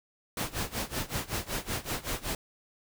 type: noise with tremolo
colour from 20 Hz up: pink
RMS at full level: -31 dBFS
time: 0.37-2.35 s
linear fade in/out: 2 ms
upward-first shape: sine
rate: 5.3 Hz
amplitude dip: 90%
effects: none